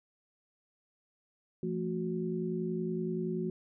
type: tone cluster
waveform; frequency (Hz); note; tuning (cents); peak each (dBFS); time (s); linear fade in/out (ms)
sine; 171.5 / 222.1 / 366.8; F3 / A3 / F#4; -31 / +16 / -15; -35 / -37 / -35; 1.63-3.5; 2
effects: none